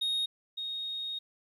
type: tone pair in turn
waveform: sine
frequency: 3729 / 3729 Hz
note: A#7 / A#7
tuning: 0 / 0 cents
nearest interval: unison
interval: 0 cents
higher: neither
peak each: -25 / -33 dBFS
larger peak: first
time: 0.01-0.26 / 0.57-1.19 s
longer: second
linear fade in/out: 10 ms
effects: tanh soft clip ceiling -27 dBFS + 11-bit